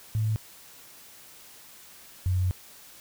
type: tone pair in turn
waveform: sine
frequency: 108.9 / 91.57 Hz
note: A2 / F#2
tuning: -17 / -17 cents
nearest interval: minor third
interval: 300 cents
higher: first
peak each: -23 / -22 dBFS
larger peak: second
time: 0.15-0.36 / 2.26-2.51 s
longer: second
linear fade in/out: 0 ms
effects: white hiss -50 dBFS RMS until 3 s